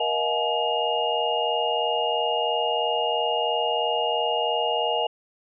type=tone cluster; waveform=sine; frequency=474 / 630 / 713 / 851 / 2844 Hz; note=A#4 / D#5 / F5 / G#5 / F7; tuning=+29 / +21 / +36 / +42 / +31 cents; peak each=-28 dBFS; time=0-5.07 s; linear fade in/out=5 ms; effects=none